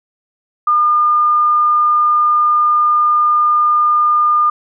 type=tone; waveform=sine; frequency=1210 Hz; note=D#6; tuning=49 cents flat; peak=-9 dBFS; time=0.67-4.5 s; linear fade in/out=5 ms; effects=none